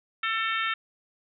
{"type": "harmonic tone with a mistuned harmonic", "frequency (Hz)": 446.6, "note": "A4", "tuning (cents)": 26, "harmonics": [3, 4, 5, 6, 7, 8], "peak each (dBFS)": [-29, -31, -33, -35, -36, -37], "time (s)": [0.23, 0.74], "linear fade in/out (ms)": 5, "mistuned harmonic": 8, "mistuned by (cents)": 40, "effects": []}